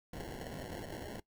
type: noise with sample-and-hold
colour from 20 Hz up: white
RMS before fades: -44 dBFS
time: 0.13-1.2 s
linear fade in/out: 5 ms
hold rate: 1225 Hz
effects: noise-tail reverb RT60 0.1 s tail -20 dB re dry